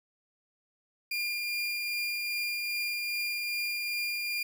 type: tone with tremolo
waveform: 30% pulse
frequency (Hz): 2406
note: D7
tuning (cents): +41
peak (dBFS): -27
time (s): 1.11-4.43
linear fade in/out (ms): 5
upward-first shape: triangle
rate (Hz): 2.5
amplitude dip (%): 25
effects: none